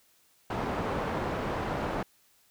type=low-pass noise; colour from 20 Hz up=white; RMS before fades=-32 dBFS; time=0.5-2.03 s; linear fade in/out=5 ms; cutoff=860 Hz; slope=12 dB/octave; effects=white hiss -65 dBFS RMS until 2.5 s